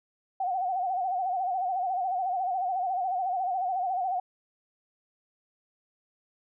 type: tone with vibrato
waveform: sine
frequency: 742 Hz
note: F#5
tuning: 5 cents sharp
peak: -26 dBFS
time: 0.4-4.2 s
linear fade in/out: 5 ms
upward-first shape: sine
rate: 14 Hz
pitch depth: 85 cents each way
effects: none